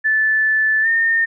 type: tone with pitch glide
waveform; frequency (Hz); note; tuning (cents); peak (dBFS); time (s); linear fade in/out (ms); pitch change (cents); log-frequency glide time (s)
sine; 1749 to 1823.3; A6 to A#6; -11 to -39; -13; 0.04-1.26; 20; +72; 0.82-0.88
effects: none